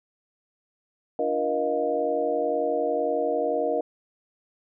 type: tone cluster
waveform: sine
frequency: 291.4 / 342.4 / 473.7 / 624 / 706 Hz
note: D4 / F4 / A#4 / D#5 / F5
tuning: -13 / -34 / +28 / +5 / +19 cents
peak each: -33 / -34 / -26 / -27 / -30 dBFS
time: 1.19-3.81 s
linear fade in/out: 2 ms
effects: none